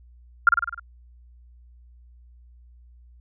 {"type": "tone with echo", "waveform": "sine", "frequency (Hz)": 1395, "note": "F6", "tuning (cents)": -2, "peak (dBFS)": -9, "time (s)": [0.47, 0.49], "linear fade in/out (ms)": 2, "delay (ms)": 51, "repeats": 6, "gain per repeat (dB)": -4, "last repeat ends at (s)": 0.796, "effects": ["added 60 Hz sine -48 dBFS peak until 3.2 s"]}